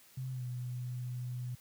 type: tone with pitch glide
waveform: sine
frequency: 130 to 124.13 Hz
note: C3 to B2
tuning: -11 to +9 cents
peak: -36 dBFS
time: 0.17-1.55 s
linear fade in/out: 5 ms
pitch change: -80 cents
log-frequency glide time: 0.31-0.44 s
effects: white hiss -61 dBFS RMS until 1.6 s + high-pass 60 Hz 12 dB/octave